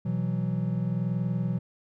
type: chord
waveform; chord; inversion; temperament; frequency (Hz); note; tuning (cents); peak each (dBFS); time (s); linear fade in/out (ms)
triangle; B suspended fourth; none; just; 123.47 / 164.63 / 185.21; B2 / E3 / F#3; 0 / -2 / +2; -28; 0.05-1.59; 10
effects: none